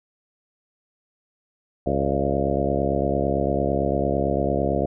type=harmonic tone with a mistuned harmonic; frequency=68.9 Hz; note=C#2; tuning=10 cents flat; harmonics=1 / 2 / 3 / 4 / 5 / 6 / 7 / 8 / 9 / 10; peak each=-29 / -29 / -29 / -29 / -29 / -29 / -29 / -29 / -29 / -29 dBFS; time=1.86-4.86 s; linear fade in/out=5 ms; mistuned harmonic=9; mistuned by=-44 cents; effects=none